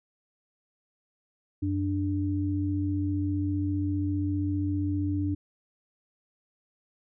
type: tone pair together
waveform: sine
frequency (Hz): 93 / 294.1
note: F#2 / D4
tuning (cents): +9 / +3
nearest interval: octave + minor sixth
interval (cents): 1994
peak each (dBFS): -28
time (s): 1.62-5.35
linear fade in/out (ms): 10
effects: none